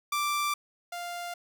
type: tone pair in turn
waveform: sawtooth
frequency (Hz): 1174.7 / 698.5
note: D6 / F5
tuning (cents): 0 / 0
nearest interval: major sixth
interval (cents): 900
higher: first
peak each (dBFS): -23 / -31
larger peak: first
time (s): 0.12-0.54 / 0.92-1.34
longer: neither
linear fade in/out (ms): 5
effects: none